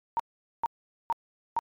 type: tone bursts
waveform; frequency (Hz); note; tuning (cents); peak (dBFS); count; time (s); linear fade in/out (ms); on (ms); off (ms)
sine; 926; A#5; -12; -23; 4; 0.17-1.59; 0; 25; 440
effects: MP3 96 kbps